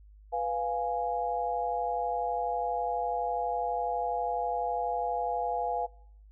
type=chord; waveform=sine; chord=F diminished; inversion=second; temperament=equal; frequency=493.9 / 698.5 / 830.6 Hz; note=Cb5 / F5 / Ab5; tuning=0 / 0 / 0 cents; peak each=-34 / -31 / -32 dBFS; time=0.32-5.87 s; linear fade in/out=20 ms; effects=noise-tail reverb RT60 0.7 s tail -24 dB re dry + added 51 Hz sine -51 dBFS peak until 6.31 s